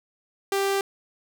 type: tone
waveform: sawtooth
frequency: 393.6 Hz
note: G4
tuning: 7 cents sharp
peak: -18 dBFS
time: 0.52-0.81 s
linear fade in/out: 2 ms
effects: none